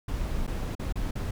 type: noise with dropouts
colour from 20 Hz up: brown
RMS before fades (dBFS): -30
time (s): 0.08-1.31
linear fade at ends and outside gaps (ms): 5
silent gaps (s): 0.468-0.475 / 0.752-0.794 / 0.925-0.956 / 1.11-1.154
effects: none